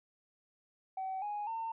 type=tone with pitch steps; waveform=sine; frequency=761 / 829.9 / 905 Hz; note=F#5 / G#5 / A5; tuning=+48 / -1 / +48 cents; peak=-34 dBFS; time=0.97-1.72 s; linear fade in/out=5 ms; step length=250 ms; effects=tanh soft clip ceiling -32 dBFS